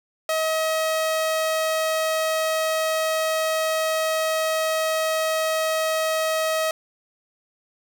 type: tone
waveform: sawtooth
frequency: 636 Hz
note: D#5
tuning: 38 cents sharp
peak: -17 dBFS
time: 0.29-6.71 s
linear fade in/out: 2 ms
effects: none